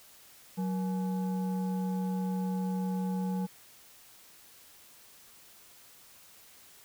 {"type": "tone with frequency modulation", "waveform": "sine", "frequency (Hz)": 185, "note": "F#3", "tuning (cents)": 0, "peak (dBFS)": -29, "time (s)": [0.57, 3.47], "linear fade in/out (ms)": 20, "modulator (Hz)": 661, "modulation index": 0.46, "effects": ["white hiss -56 dBFS RMS until 6.84 s"]}